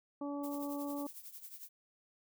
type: harmonic tone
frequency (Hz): 285.8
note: D4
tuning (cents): -47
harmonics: 1 / 2 / 3 / 4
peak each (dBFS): -38 / -44 / -48 / -50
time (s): 0.21-1.07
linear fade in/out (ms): 5
type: noise with tremolo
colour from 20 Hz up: violet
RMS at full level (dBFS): -47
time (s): 0.43-1.69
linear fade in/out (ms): 10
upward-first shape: triangle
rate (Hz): 11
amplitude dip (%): 80
effects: none